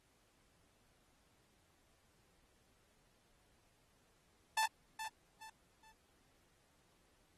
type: tone with echo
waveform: sawtooth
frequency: 880 Hz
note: A5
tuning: in tune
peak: -29 dBFS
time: 4.57-4.66 s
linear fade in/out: 5 ms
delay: 420 ms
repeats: 3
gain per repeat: -10 dB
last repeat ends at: 5.92 s
effects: pink hiss -74 dBFS RMS until 7.37 s + AAC 32 kbps